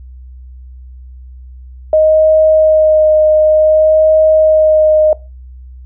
sine tone with vibrato, 622.3 Hz, D#5, in tune, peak -5 dBFS, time 1.93-5.13 s, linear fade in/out 2 ms, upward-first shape sine, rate 0.55 Hz, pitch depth 13 cents each way, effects noise-tail reverb RT60 0.3 s tail -22 dB re dry + added 63 Hz sine -30 dBFS peak until 5.85 s

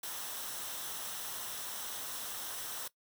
white noise with comb filter, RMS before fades -41 dBFS, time 0.03-2.88 s, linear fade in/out 5 ms, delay 0.43 ms, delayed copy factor -0.5, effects noise-tail reverb RT60 0.1 s tail -19 dB re dry

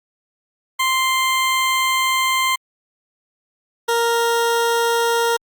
20% pulse tone pair in turn, 1046.5 / 466.2 Hz, C6 / A#4, 0 / 0 cents, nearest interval octave + major second, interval 1400 cents, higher first, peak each -11 dBFS, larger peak neither, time 0.79-2.56 / 3.88-5.37 s, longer first, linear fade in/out 10 ms, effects Opus 48 kbps

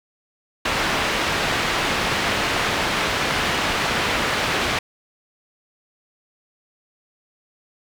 white low-pass noise, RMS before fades -22 dBFS, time 0.65-4.79 s, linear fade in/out 5 ms, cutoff 2600 Hz, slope 12 dB/octave, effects none

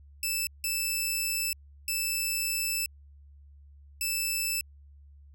10% pulse tone bursts at uneven times, 2637 Hz, E7, in tune, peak -19 dBFS, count 4, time 0.23-0.47 / 0.64-1.53 / 1.88-2.86 / 4.01-4.61 s, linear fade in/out 2 ms, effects added 71 Hz sine -50 dBFS peak until 5.34 s

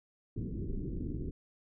pink low-pass noise, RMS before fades -37 dBFS, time 0.36-1.31 s, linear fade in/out 5 ms, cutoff 390 Hz, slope 48 dB/octave, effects none

